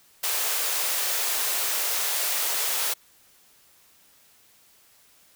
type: high-pass noise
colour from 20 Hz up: white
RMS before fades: -26 dBFS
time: 0.23-2.94 s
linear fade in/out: 10 ms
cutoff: 430 Hz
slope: 24 dB/octave
effects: white hiss -58 dBFS RMS until 5.35 s